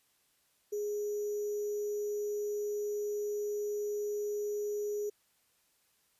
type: tone with sample-and-hold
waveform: sine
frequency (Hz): 415.3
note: G#4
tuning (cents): 0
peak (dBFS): -32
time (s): 0.72-5.1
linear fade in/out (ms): 10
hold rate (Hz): 6300
effects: white hiss -72 dBFS RMS until 6.19 s + resampled to 32000 Hz